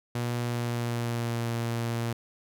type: tone with pitch glide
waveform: sawtooth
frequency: 120.2 to 116.85 Hz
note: B2 to A#2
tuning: -46 to +5 cents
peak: -24 dBFS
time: 0.15-2.13 s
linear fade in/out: 5 ms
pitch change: -49 cents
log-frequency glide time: 0.38-1.51 s
effects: none